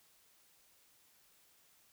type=silence; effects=white hiss -68 dBFS RMS until 1.92 s